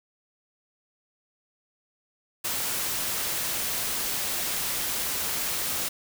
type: noise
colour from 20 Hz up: white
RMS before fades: -29 dBFS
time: 2.44-5.89 s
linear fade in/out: 10 ms
effects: none